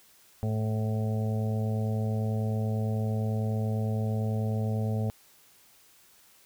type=harmonic tone; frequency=109 Hz; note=A2; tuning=16 cents flat; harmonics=1 / 2 / 4 / 5 / 6 / 7; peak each=-27 / -33 / -39 / -41 / -43 / -44 dBFS; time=0.43-5.1 s; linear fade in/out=0 ms; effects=white hiss -59 dBFS RMS until 6.45 s